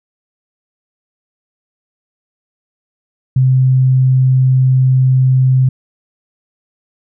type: tone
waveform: sine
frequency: 130 Hz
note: C3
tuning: 11 cents flat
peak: -7 dBFS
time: 3.36-5.69 s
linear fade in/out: 5 ms
effects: none